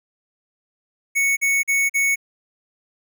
square tone bursts, 2217 Hz, C#7, in tune, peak -17 dBFS, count 4, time 1.15-2.159 s, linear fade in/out 20 ms, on 220 ms, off 43 ms, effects none

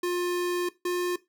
square tone pair in turn, 354.3 / 355.7 Hz, F4 / F4, +25 / +32 cents, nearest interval unison, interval 7 cents, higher second, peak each -26 dBFS, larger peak neither, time 0.03-0.69 / 0.85-1.16 s, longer first, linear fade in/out 5 ms, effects noise-tail reverb RT60 0.2 s tail -17 dB re dry

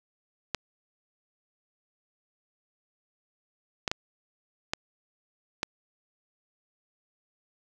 clicks, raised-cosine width 0.2 ms, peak -10 dBFS, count 5, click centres 0.547 / 3.878 / 3.915 / 4.735 / 5.631 s, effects none

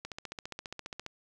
click train, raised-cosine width 0.2 ms, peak -22 dBFS, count 16, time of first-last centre 0.05-1.064 s, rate 14.8 Hz, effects none

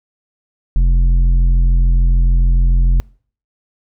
sine tone with tanh clipping, 43.42 Hz, F1, 9 cents flat, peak -10 dBFS, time 0.76-3 s, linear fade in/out 0 ms, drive 8 dB, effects noise-tail reverb RT60 0.5 s tail -26 dB re dry

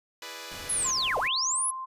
5% pulse chord, E dominant seventh, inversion none, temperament equal, 329.6 / 415.3 / 493.9 / 587.3 Hz, E4 / G#4 / B4 / D5, 0 / 0 / 0 / 0 cents, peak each -36 / -35 / -30 / -33 dBFS, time 0.22-0.91 s, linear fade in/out 2 ms
pink noise, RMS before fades -44 dBFS, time 0.51-1.28 s, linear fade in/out 5 ms
sine linear two-way sweep, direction down then up, 11170 to 432 to 11170 Hz, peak -25 dBFS, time 0.69-1.71 s, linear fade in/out 10 ms, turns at 1.18 s
sine tone, 1046.5 Hz, C6, in tune, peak -33 dBFS, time 0.84-1.86 s, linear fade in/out 20 ms
effects resampled to 32000 Hz

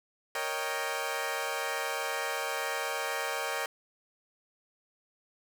15% pulse chord, Eb dominant seventh, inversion second, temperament equal, 466.2 / 554.4 / 622.3 / 784 Hz, Bb4 / Db5 / Eb5 / G5, 0 / 0 / 0 / 0 cents, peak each -31 / -30 / -32 / -30 dBFS, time 0.35-3.66 s, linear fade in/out 2 ms, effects none

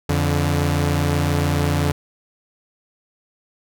sawtooth tone pair together, 86 / 144.63 Hz, F2 / D3, -26 / -26 cents, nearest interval major sixth, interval 900 cents, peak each -16 dBFS, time 0.09-1.92 s, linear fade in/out 5 ms, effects none

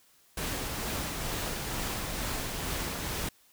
pink noise with tremolo, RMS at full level -33 dBFS, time 0.37-3.29 s, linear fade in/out 5 ms, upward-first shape sine, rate 2.2 Hz, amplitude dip 25%, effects white hiss -63 dBFS RMS until 3.52 s

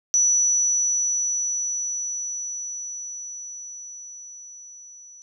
sine tone with level ramp, 5920 Hz, F#8, in tune, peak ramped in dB -15 to -43 dBFS, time 0.14-5.22 s, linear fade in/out 0 ms, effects none

